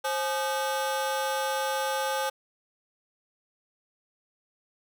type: ring-modulated tone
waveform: 30% pulse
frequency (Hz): 690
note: F5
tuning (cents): -21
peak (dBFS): -21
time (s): 0.04-2.3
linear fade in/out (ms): 10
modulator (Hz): 158
effects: none